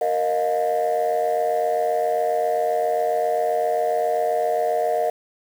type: chord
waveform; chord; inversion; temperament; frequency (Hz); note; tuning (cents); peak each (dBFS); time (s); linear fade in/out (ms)
sine; Bb suspended fourth; none; equal with one note detuned; 466.2 / 622.3 / 709.8; Bb4 / Eb5 / F5; 0 / 0 / +28; -23 / -21 / -21; 0.01-5.1; 5
effects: tanh soft clip ceiling -14 dBFS + 7-bit

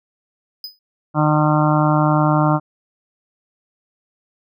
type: tone with exponential decay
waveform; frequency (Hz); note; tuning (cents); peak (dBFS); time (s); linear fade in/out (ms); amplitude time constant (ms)
square; 5000; D#8; +8; -25; 0.64-0.79; 2; 31
type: harmonic tone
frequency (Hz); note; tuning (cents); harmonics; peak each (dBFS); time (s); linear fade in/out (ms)
151.9; D#3; -41; 1 / 2 / 4 / 5 / 6 / 7 / 8 / 9; -16 / -19 / -22 / -23 / -24 / -24 / -25 / -26; 1.14-2.6; 50
effects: none

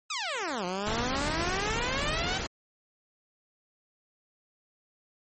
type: exponential two-way sweep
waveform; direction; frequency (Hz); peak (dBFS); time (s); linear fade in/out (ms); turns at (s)
10% pulse; down then up; 1318.5 to 174.61 to 780; -22; 0.1-2.38; 5; 0.65
type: noise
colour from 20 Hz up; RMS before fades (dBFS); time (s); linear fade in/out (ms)
pink; -32; 0.86-2.47; 10
effects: low-pass 9000 Hz 12 dB/octave + MP3 32 kbps

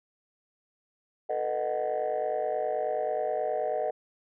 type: chord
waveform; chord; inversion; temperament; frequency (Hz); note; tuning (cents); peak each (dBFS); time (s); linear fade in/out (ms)
sine; B dominant seventh; third; just; 444.5 / 493.9 / 617.4 / 740.8; A4 / B4 / D#5 / F#5; +18 / 0 / -14 / +2; -33 / -33 / -29 / -31; 1.29-3.91; 10
effects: tanh soft clip ceiling -21 dBFS

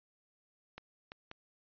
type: clicks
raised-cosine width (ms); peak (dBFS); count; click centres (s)
0.3; -29; 3; 0.78 / 1.119 / 1.314
effects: resampled to 11025 Hz

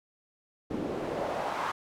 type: noise with band-pass filter sweep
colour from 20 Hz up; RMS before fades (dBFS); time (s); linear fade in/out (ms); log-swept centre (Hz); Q
pink; -33; 0.7-1.72; 10; 290 to 1100; 1.8
effects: none

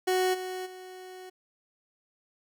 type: tone with level steps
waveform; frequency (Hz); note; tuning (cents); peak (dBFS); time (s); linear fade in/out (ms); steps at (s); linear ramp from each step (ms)
30% pulse; 370; F#4; 0; -21 / -31 / -40; 0.07-1.3; 10; 0.33 / 0.65; 20
effects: none

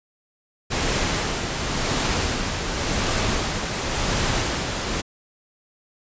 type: noise with tremolo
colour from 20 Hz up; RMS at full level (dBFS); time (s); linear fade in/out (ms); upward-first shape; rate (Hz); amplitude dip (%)
pink; -22; 0.7-5.02; 20; sine; 0.92; 40
effects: resampled to 16000 Hz

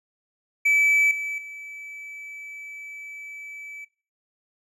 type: tone with level steps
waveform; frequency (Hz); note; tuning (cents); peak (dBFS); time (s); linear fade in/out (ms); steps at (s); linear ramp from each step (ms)
triangle; 2304; D7; -34; -15 / -26 / -35; 0.65-3.85; 10; 1.11 / 1.38; 2
effects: noise-tail reverb RT60 0.4 s tail -21 dB re dry + resampled to 32000 Hz

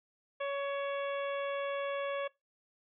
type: harmonic tone with a mistuned harmonic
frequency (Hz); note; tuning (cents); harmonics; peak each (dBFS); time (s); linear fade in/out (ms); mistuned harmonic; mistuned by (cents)
560; C#5; +18; 1 / 2 / 3 / 4 / 5 / 6; -34 / -40 / -44 / -46 / -48 / -50; 0.4-2.28; 10; 5; -42
effects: noise-tail reverb RT60 0.2 s tail -21 dB re dry

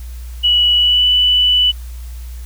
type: tone with pitch glide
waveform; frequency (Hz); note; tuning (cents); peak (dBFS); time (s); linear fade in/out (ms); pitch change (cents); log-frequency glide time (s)
sine; 2938 to 2976; F#7 to F#7; -13 to +9; -9; 0.43-1.72; 20; +22; 0.76-1.07
effects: added 60 Hz sine -26 dBFS peak until 2.45 s + white hiss -44 dBFS RMS until 2.45 s

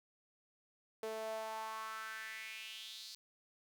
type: tone with high-pass filter sweep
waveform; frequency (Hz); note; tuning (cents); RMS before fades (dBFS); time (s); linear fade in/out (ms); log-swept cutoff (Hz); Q
sawtooth; 220; A3; 0; -45; 1.03-3.15; 0; 480 to 4600; 4.4
effects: none

